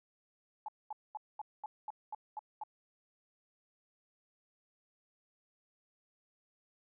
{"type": "tone bursts", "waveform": "sine", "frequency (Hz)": 853, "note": "G#5", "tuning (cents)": 46, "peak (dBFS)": -38, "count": 9, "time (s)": [0.66, 2.636], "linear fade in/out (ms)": 2, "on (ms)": 24, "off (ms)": 220, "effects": []}